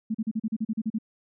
sine tone bursts, 220 Hz, A3, in tune, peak -24 dBFS, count 11, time 0.1-0.986 s, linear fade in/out 10 ms, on 46 ms, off 38 ms, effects none

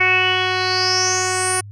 10% pulse tone with low-pass filter sweep, 370 Hz, F#4, in tune, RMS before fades -18 dBFS, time 0-1.61 s, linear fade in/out 10 ms, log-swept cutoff 2300 to 9800 Hz, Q 8.9, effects added 102 Hz sine -33 dBFS peak until 1.71 s

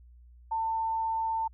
sine tone, 896 Hz, A5, 31 cents sharp, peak -27 dBFS, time 0.51-1.48 s, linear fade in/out 10 ms, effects added 60 Hz sine -51 dBFS peak until 1.53 s

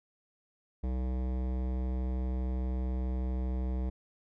sine tone with hard clipping, 63.4 Hz, B1, 46 cents sharp, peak -32 dBFS, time 0.83-3.9 s, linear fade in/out 10 ms, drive 17 dB, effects none

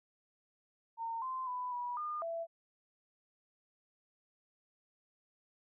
sine tone with pitch steps, 914 / 1037 / 996 / 974 / 1214 / 667 Hz, A#5 / C6 / B5 / B5 / D#6 / E5, -34 / -16 / +14 / -24 / -43 / +20 cents, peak -36 dBFS, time 0.97-2.47 s, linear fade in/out 50 ms, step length 250 ms, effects none

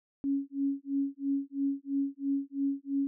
sine tone with tremolo, 277.2 Hz, C#4, in tune, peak -25 dBFS, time 0.24-3.07 s, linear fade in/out 0 ms, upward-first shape sine, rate 3 Hz, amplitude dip 100%, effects none

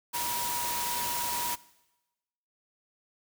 sine tone in noise, 960 Hz, B5, 49 cents flat, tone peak -33 dBFS, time 0.13-1.56 s, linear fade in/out 20 ms, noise white, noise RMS -33 dBFS, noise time 0.13-1.56 s, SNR -3 dB, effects noise-tail reverb RT60 1.0 s tail -20 dB re dry

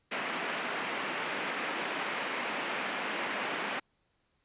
white band-pass noise, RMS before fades -35 dBFS, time 0.11-3.8 s, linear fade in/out 10 ms, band 190 to 2600 Hz, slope 24 dB/octave, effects pink hiss -75 dBFS RMS until 4.44 s + resampled to 8000 Hz

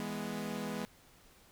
sawtooth chord, E major, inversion none, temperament equal, 164.81 / 207.7 / 246.9 Hz, E3 / G#3 / B3, 0 / 0 / 0 cents, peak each -40 / -35 / -38 dBFS, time 0-0.85 s, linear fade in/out 0 ms, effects pink hiss -62 dBFS RMS until 1.51 s

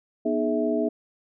sine tone cluster, 243.1 / 307.9 / 420.7 / 652 Hz, B3 / D#4 / G#4 / E5, -27 / -18 / +22 / -19 cents, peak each -27 dBFS, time 0.25-0.89 s, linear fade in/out 10 ms, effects none

